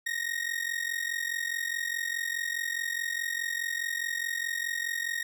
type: ring-modulated tone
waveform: 40% pulse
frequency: 1869 Hz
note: A#6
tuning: 4 cents sharp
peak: -26 dBFS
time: 0.06-5.23 s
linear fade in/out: 5 ms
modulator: 22.4 Hz
effects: none